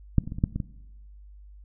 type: clicks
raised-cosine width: 5 ms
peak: -6 / -30 / -21 / -21 / -22 / -8 / -16 / -17 dBFS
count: 8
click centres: 0.183 / 0.238 / 0.275 / 0.321 / 0.385 / 0.439 / 0.56 / 0.602 s
effects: noise-tail reverb RT60 1.0 s tail -18 dB re dry + added 50 Hz sine -45 dBFS peak until 1.64 s